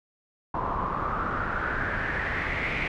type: noise with low-pass filter sweep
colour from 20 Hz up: pink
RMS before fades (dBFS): -29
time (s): 0.54-2.88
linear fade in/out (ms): 5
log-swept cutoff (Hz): 1000 to 2300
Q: 6.1
effects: none